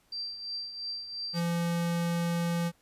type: tone with tremolo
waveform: sine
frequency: 4699 Hz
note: D8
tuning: in tune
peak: -32 dBFS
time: 0.12-1.4 s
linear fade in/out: 5 ms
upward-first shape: triangle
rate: 2.9 Hz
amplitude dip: 65%
type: tone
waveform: square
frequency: 170.6 Hz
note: F3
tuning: 40 cents flat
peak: -28 dBFS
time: 1.33-2.72 s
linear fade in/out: 50 ms
effects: pink hiss -67 dBFS RMS until 2.81 s + resampled to 32000 Hz